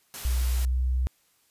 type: noise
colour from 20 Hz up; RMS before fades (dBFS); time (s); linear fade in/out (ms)
white; -38; 0.14-0.65; 0
type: tone with pitch glide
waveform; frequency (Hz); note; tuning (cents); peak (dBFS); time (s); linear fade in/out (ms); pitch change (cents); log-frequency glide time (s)
sine; 61.74 to 63.4; B1 to B1; 0 to +46; -22; 0.25-1.07; 0; +46; 0.53-0.77
effects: white hiss -66 dBFS RMS until 1.5 s + resampled to 32000 Hz